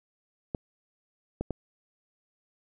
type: clicks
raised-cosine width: 2 ms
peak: -17 dBFS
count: 3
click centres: 0.548 / 1.41 / 1.507 s
effects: none